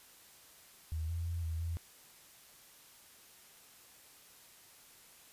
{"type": "tone with pitch steps", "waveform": "sine", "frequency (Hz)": [79.4, 84, 84.8, 81.1, 83.5], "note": ["D#2", "E2", "E2", "E2", "E2"], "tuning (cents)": [36, 33, 50, -28, 23], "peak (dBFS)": -34, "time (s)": [0.92, 1.77], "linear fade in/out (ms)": 0, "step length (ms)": 170, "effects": ["white hiss -59 dBFS RMS until 5.32 s", "resampled to 32000 Hz"]}